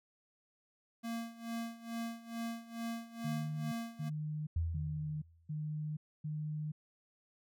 square tone with tremolo, 230.7 Hz, A#3, 18 cents flat, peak -37 dBFS, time 1.03-4.1 s, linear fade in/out 20 ms, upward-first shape sine, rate 2.3 Hz, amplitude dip 85%
sine tone bursts, 152.4 Hz, D#3, 36 cents flat, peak -36 dBFS, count 5, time 3.24-6.72 s, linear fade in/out 10 ms, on 480 ms, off 270 ms
sine tone with exponential decay, 82.8 Hz, E2, 8 cents sharp, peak -29 dBFS, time 4.56-5.53 s, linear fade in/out 5 ms, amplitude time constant 210 ms
effects none

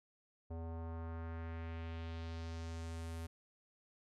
square tone with low-pass filter sweep, 82.41 Hz, E2, in tune, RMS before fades -44 dBFS, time 0.5-3.27 s, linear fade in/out 10 ms, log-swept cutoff 680 to 12000 Hz, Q 1.5, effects none

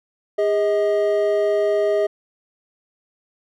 triangle tone pair together, 407.3 / 632 Hz, G#4 / D#5, -34 / +27 cents, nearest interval minor sixth, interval 761 cents, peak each -17 dBFS, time 0.38-2.07 s, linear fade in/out 10 ms, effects none

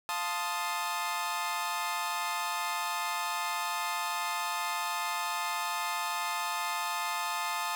sawtooth chord, F dominant seventh, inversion none, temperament equal, 698.5 / 880 / 1046.5 / 1244.5 Hz, F5 / A5 / C6 / Eb6, 0 / 0 / 0 / 0 cents, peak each -37 / -31 / -34 / -32 dBFS, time 0.09-7.75 s, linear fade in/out 0 ms, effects none

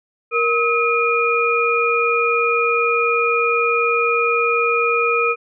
sine tone cluster, 469.3 / 1280 / 2432 Hz, A#4 / D#6 / D#7, +12 / +49 / -40 cents, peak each -19 dBFS, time 0.31-5.36 s, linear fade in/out 50 ms, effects none

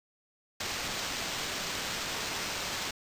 white noise with sample-and-hold, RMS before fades -35 dBFS, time 0.6-2.91 s, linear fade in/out 5 ms, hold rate 11025 Hz, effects resampled to 32000 Hz

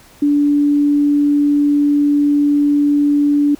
sine tone, 290 Hz, D4, 22 cents flat, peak -10 dBFS, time 0.22-3.55 s, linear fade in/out 5 ms, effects pink hiss -45 dBFS RMS until 3.59 s

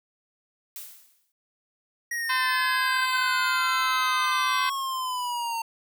blue noise with exponential decay, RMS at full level -36 dBFS, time 0.76-1.32 s, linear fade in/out 1 ms, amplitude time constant 120 ms
square exponential sweep, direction down, 1900 to 908 Hz, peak -28 dBFS, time 2.11-5.62 s, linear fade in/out 5 ms
harmonic tone, 515 Hz, C5, 28 cents flat, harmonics 2 / 3 / 4 / 5 / 6 / 7 / 8 / 9, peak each -26 / -30 / -32 / -34 / -36 / -37 / -38 / -39 dBFS, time 2.29-4.7 s, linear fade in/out 10 ms
effects none

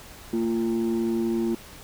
sine tone pair together, 228 / 344.2 Hz, A#3 / F4, -38 / -25 cents, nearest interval perfect fifth, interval 713 cents, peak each -23 dBFS, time 0.33-1.55 s, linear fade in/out 5 ms, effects tanh soft clip ceiling -19 dBFS + pink hiss -45 dBFS RMS until 1.83 s

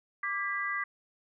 sine chord, G# diminished, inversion second, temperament equal with one note detuned, 1174.7 / 1621.4 / 1975.5 Hz, D6 / G#6 / B6, 0 / -42 / 0 cents, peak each -35 / -36 / -33 dBFS, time 0.23-0.84 s, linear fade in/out 5 ms, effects none

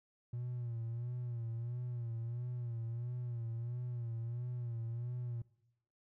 triangle tone with vibrato, 119 Hz, A#2, 36 cents sharp, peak -35 dBFS, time 0.33-5.42 s, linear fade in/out 5 ms, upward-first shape sine, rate 1.5 Hz, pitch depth 66 cents each way, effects noise-tail reverb RT60 0.9 s tail -23 dB re dry + tanh soft clip ceiling -32 dBFS

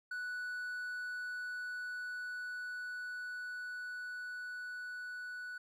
triangle tone with level ramp, 1480 Hz, F#6, in tune, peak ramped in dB -36 to -40 dBFS, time 0.11-5.58 s, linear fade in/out 5 ms, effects none

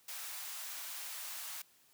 white high-pass noise, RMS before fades -44 dBFS, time 0.08-1.62 s, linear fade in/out 5 ms, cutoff 720 Hz, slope 24 dB/octave, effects white hiss -67 dBFS RMS until 1.93 s + high-pass 80 Hz 12 dB/octave

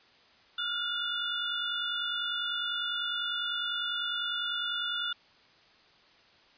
sine tone cluster, 1382 / 1432 / 2882 / 3526 Hz, F6 / F6 / F#7 / A7, -19 / +43 / -46 / +3 cents, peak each -40 / -36 / -38 / -33 dBFS, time 0.58-5.13 s, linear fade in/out 5 ms, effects white hiss -60 dBFS RMS until 6.57 s + resampled to 11025 Hz

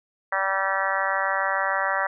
harmonic tone, 193.3 Hz, G3, 24 cents flat, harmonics 3 / 4 / 5 / 6 / 7 / 8 / 9 / 10, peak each -30 / -30 / -30 / -30 / -30 / -30 / -30 / -30 dBFS, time 0.32-2.07 s, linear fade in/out 5 ms, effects none

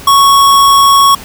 square tone, 1108.7 Hz, C#6, in tune, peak -4 dBFS, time 0.07-1.15 s, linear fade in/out 5 ms, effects pink hiss -30 dBFS RMS until 1.24 s

